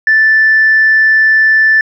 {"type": "tone", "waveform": "sine", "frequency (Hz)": 1760, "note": "A6", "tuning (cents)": 0, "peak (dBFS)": -4, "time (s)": [0.07, 1.81], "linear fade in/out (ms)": 2, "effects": ["tanh soft clip ceiling -1 dBFS"]}